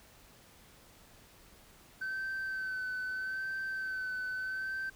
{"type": "tone with vibrato", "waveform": "sine", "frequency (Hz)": 1532, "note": "G6", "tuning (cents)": -40, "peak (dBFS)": -32, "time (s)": [2.01, 4.9], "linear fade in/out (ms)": 10, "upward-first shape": "sine", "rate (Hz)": 0.79, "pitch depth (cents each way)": 26, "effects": ["tanh soft clip ceiling -33 dBFS", "pink hiss -59 dBFS RMS until 4.95 s"]}